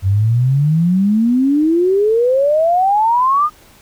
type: exponential sweep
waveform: sine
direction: up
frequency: 92.5 to 1244.5 Hz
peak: -10 dBFS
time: 0.02-3.5 s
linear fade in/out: 50 ms
effects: pink hiss -46 dBFS RMS until 3.81 s